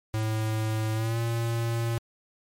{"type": "tone with pitch glide", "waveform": "square", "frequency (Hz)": [109.5, 116.01], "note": ["A2", "A#2"], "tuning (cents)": [-8, -8], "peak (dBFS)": -26, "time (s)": [0.14, 1.98], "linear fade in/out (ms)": 0, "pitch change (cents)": 100, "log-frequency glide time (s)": [0.94, 1.18], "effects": ["MP3 64 kbps"]}